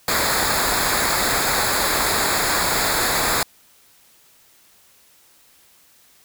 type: noise with comb filter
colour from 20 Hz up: pink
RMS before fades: -20 dBFS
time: 0.08-3.43 s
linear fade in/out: 2 ms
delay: 0.34 ms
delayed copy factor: -0.75
effects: white hiss -54 dBFS RMS until 6.24 s